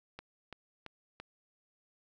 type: click train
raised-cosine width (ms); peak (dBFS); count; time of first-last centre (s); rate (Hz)
0.3; -28; 4; 0.19-1.2; 2.97
effects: none